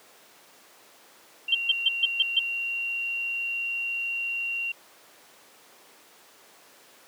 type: tone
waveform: sine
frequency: 2757 Hz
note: F7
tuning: 23 cents flat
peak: -27 dBFS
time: 1.48-4.72 s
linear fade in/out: 5 ms
type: tone bursts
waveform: sine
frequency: 3136 Hz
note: G7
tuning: in tune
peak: -17 dBFS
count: 6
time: 1.52-2.394 s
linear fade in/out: 5 ms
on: 29 ms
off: 140 ms
effects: pink hiss -53 dBFS RMS until 7.07 s + high-pass 400 Hz 12 dB/octave